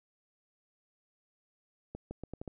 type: accelerating click train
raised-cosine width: 2 ms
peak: -27 dBFS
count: 6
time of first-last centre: 1.95-2.477 s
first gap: 160 ms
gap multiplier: 0.79
effects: none